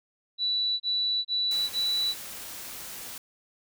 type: tone bursts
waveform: sine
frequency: 3951 Hz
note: B7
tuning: in tune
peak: -24 dBFS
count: 4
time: 0.38-2.147 s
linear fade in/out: 50 ms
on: 420 ms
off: 29 ms
type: noise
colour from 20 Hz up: white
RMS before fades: -40 dBFS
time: 1.51-3.18 s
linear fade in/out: 2 ms
effects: none